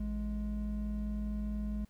triangle tone pair together, 55.35 / 209.2 Hz, A1 / G#3, +11 / +13 cents, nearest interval octave + major seventh, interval 2302 cents, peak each -33 / -34 dBFS, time 0-1.85 s, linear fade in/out 5 ms, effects tanh soft clip ceiling -24 dBFS + pink hiss -69 dBFS RMS until 1.89 s

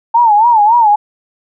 sine tone with vibrato, 890 Hz, A5, 20 cents sharp, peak -5 dBFS, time 0.14-0.96 s, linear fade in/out 10 ms, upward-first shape sine, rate 3.6 Hz, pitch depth 140 cents each way, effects none

